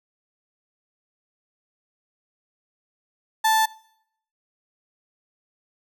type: tone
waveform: 35% pulse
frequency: 880 Hz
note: A5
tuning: in tune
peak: -15 dBFS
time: 3.44-3.66 s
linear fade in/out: 10 ms
effects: noise-tail reverb RT60 0.7 s tail -23 dB re dry